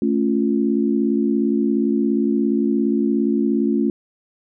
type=chord; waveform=sine; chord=A augmented; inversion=none; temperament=equal; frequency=220 / 277.2 / 349.2 Hz; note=A3 / C#4 / E#4; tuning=0 / 0 / 0 cents; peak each=-19 / -20 / -22 dBFS; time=0.02-3.9 s; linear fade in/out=2 ms; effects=none